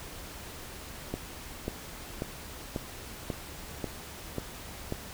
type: click train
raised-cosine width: 2 ms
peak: -18 dBFS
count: 8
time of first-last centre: 1.14-4.924 s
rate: 1.85 Hz
effects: added 71 Hz sine -52 dBFS peak until 5.13 s + pink hiss -44 dBFS RMS until 5.13 s